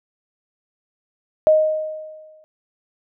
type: tone with exponential decay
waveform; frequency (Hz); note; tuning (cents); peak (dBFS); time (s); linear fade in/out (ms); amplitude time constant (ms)
sine; 622.3; D#5; 0; -8; 1.47-2.44; 0; 210
effects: none